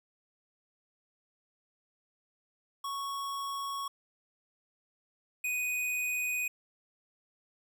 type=tone pair in turn; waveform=square; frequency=1108.7 / 2489 Hz; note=C#6 / D#7; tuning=0 / 0 cents; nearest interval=octave + major second; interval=1400 cents; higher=second; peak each=-35 / -31 dBFS; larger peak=second; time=2.84-3.88 / 5.44-6.48 s; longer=neither; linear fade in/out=5 ms; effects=12-bit